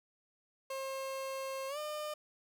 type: tone with pitch glide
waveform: 30% pulse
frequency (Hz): 535 to 604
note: C5 to D5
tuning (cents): +38 to +48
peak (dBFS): -35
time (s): 0.7-2.14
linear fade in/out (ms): 5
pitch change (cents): +210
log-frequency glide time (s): 1.68-1.78
effects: none